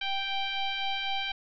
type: tone with frequency modulation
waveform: sine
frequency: 1568 Hz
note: G6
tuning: in tune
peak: -28 dBFS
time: 0.01-1.32 s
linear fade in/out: 5 ms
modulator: 783 Hz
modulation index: 2.8
effects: none